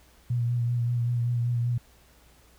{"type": "tone with vibrato", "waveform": "sine", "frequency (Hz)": 120, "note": "B2", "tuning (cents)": -49, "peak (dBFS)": -23, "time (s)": [0.3, 1.78], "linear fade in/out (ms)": 5, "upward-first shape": "sine", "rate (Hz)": 5.2, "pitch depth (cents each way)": 26, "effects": ["added 60 Hz sine -58 dBFS peak until 2.58 s", "pink hiss -59 dBFS RMS until 2.58 s"]}